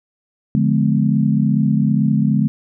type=chord; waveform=sine; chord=D diminished seventh; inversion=none; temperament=just; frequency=146.83 / 176.2 / 211.4 / 253.7 Hz; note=D3 / F3 / Ab3 / Cb4; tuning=0 / +16 / +31 / +47 cents; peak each=-17 / -22 / -16 / -21 dBFS; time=0.55-2.48 s; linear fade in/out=0 ms; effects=none